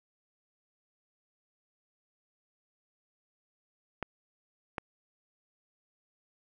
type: clicks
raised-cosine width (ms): 0.5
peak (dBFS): -18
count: 2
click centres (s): 4.027 / 4.782
effects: none